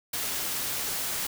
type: noise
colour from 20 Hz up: white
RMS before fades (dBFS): -31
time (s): 0.13-1.27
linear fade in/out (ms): 5
effects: none

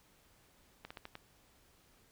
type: slowing click train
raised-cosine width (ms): 0.3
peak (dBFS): -29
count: 5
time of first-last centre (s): 0.85-1.154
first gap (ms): 55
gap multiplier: 1.22
effects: pink hiss -67 dBFS RMS until 2.11 s

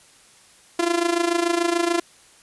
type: tone with amplitude modulation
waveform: sawtooth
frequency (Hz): 342.5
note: F4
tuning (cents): -34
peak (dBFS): -12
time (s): 0.79-2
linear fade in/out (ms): 5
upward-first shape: sine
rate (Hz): 26.9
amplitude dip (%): 75
effects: white hiss -52 dBFS RMS until 2.42 s + resampled to 24000 Hz

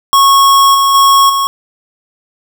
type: tone with level steps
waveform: square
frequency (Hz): 1100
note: C#6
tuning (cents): -14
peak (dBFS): -5 / -8 / -5 / -11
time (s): 0.13-1.47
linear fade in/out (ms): 0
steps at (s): 0.74 / 0.94 / 1.29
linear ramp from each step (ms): 10
effects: none

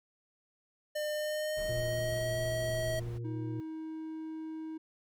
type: tone with pitch glide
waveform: square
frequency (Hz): 603 to 638.9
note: D5 to D#5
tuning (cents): +46 to +46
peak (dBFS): -33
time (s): 0.95-3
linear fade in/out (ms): 10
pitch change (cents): +100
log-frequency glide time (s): 1.12-2.36
type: noise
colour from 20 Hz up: brown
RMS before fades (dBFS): -44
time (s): 1.56-3.19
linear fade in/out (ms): 20
type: harmonic tone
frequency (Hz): 117.9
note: A#2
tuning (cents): +20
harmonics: 1 / 3 / 4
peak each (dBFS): -36 / -46 / -52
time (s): 1.69-3.6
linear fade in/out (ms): 0
type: tone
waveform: triangle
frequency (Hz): 317.2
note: D#4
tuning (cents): +33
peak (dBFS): -36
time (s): 3.24-4.78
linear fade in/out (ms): 10
effects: none

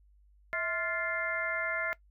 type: harmonic tone with a mistuned harmonic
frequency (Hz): 349.2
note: F4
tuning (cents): 0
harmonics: 2 / 3 / 4 / 5 / 6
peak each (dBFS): -37 / -44 / -36 / -36 / -35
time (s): 0.53-1.93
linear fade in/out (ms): 0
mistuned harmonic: 2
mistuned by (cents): -120
effects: noise-tail reverb RT60 0.1 s tail -19 dB re dry + added 50 Hz sine -59 dBFS peak until 2.1 s

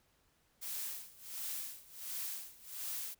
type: noise with tremolo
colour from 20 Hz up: blue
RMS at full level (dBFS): -40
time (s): 0.61-3.15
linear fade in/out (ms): 20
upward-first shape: sine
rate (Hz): 1.4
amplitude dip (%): 90
effects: pink hiss -73 dBFS RMS until 3.19 s

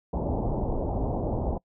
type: low-pass noise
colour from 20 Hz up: pink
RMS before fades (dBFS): -28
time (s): 0.13-1.58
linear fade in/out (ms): 5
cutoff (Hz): 870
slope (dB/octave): 48
effects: noise-tail reverb RT60 0.1 s tail -25 dB re dry

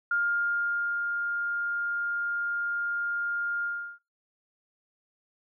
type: tone with ADSR envelope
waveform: sine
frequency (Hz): 1408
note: F6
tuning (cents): +14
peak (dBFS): -23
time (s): 0.11-3.99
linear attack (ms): 4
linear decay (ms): 900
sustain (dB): -4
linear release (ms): 350
effects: noise-tail reverb RT60 0.2 s tail -19 dB re dry

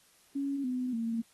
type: tone with pitch steps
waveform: sine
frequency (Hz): 278.3 / 252.3 / 228.7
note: C#4 / B3 / A#3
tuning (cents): +7 / +37 / -33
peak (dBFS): -30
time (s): 0.35-1.22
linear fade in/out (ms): 10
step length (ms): 290
effects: white hiss -64 dBFS RMS until 1.33 s + AAC 32 kbps

